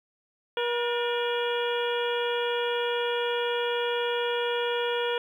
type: harmonic tone with a mistuned harmonic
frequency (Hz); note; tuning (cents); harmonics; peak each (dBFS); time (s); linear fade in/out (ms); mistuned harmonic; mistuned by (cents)
478.4; A#4; +45; 1 / 2 / 3 / 4 / 5 / 6 / 7; -27 / -33 / -35 / -39 / -39 / -37 / -36; 0.57-5.18; 2; 4; -97
effects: 10-bit